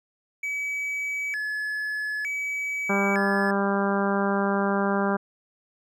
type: tone with vibrato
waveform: triangle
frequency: 1975.5 Hz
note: B6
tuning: in tune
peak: -25 dBFS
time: 0.43-3.51 s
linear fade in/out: 5 ms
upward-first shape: square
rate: 0.55 Hz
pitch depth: 250 cents each way
type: harmonic tone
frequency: 198.6 Hz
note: G3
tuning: 23 cents sharp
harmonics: 1 / 2 / 3 / 4 / 5 / 6 / 7 / 8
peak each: -25 / -28 / -30 / -31 / -32 / -33 / -33 / -34 dBFS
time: 2.89-5.17 s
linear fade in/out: 10 ms
effects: none